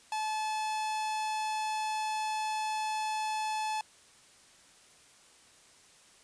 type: tone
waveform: 45% pulse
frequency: 864 Hz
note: A5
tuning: 32 cents flat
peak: -31 dBFS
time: 0.12-3.81 s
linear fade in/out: 2 ms
effects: white hiss -59 dBFS RMS until 6.23 s + resampled to 22050 Hz